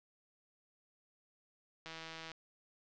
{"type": "click train", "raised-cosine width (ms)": 0.2, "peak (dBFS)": -29, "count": 75, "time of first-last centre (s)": [1.86, 2.317], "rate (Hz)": 162, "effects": ["low-pass 5000 Hz 12 dB/octave"]}